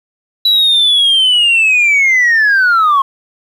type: linear sweep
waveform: sine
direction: down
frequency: 3951 to 1068 Hz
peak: -5 dBFS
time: 0.45-3.02 s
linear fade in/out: 5 ms
effects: tanh soft clip ceiling -5 dBFS + 7-bit